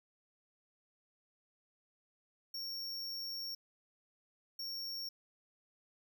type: tone bursts at uneven times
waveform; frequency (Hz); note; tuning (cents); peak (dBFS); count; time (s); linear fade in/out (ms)
square; 5510; F8; -24; -40; 2; 2.54-3.55 / 4.59-5.09; 5
effects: none